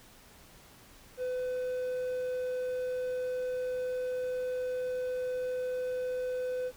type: tone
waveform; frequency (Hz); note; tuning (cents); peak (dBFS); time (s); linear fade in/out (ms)
triangle; 504; B4; +35; -29; 1.17-6.72; 50
effects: pink hiss -56 dBFS RMS until 6.76 s